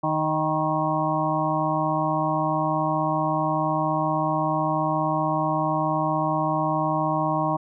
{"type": "harmonic tone with a mistuned harmonic", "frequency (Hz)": 155.56, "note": "D#3", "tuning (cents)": 0, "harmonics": [1, 2, 4, 5, 6, 7], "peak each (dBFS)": [-28, -28, -28, -28, -28, -28], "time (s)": [0.03, 7.57], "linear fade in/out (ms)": 10, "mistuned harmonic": 6, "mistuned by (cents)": 35, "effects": []}